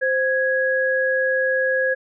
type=tone pair together; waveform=sine; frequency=522.1 / 1661.2 Hz; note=C5 / G#6; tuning=-4 / 0 cents; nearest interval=octave + minor sixth; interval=2004 cents; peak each=-20 dBFS; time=0.01-1.95 s; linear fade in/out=20 ms; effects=none